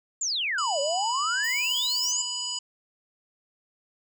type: exponential two-way sweep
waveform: sine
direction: down then up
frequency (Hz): 7500 to 541 to 7500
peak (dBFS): -25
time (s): 0.21-2.22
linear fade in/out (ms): 5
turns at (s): 0.8
type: harmonic tone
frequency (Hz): 987.8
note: B5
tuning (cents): 0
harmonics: 1 / 3 / 5 / 7 / 8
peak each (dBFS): -43 / -34 / -33 / -34 / -42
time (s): 0.58-2.59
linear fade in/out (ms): 5
type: noise with tremolo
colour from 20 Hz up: violet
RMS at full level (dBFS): -38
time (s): 1.43-2.12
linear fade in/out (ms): 20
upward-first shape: triangle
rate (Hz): 15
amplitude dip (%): 55
effects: none